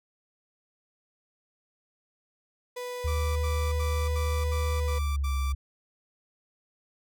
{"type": "tone", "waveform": "35% pulse", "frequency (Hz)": 493.9, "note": "B4", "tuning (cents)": 0, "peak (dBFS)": -32, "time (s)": [2.76, 4.99], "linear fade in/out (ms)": 10}
{"type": "tone with pitch glide", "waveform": "sine", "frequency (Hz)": [76.3, 67.19], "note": ["D#2", "C2"], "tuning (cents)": [-33, 47], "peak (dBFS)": -25, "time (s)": [3.04, 5.55], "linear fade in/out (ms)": 10, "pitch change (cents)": -220, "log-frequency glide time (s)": [4.76, 5.35]}
{"type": "tone bursts", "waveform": "sawtooth", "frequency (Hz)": 1170, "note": "D6", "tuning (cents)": -7, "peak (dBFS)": -33, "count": 7, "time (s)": [3.07, 5.526], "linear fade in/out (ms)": 10, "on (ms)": 290, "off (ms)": 71}
{"effects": []}